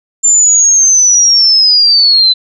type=linear sweep; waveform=sine; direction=down; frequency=7250 to 4000 Hz; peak=-4 dBFS; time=0.23-2.34 s; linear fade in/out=20 ms; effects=none